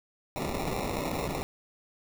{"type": "noise with sample-and-hold", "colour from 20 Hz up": "blue", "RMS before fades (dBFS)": -32, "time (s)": [0.36, 1.43], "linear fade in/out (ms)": 0, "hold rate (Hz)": 1575, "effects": []}